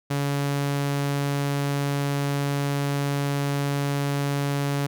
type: tone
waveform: sawtooth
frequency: 141.6 Hz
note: C#3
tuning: 37 cents sharp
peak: -19 dBFS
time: 0.1-4.87 s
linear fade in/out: 10 ms
effects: none